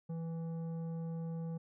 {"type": "tone with tanh clipping", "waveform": "triangle", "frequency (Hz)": 164.81, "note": "E3", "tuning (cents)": 0, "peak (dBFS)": -39, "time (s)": [0.09, 1.58], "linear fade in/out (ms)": 10, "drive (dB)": 14, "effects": []}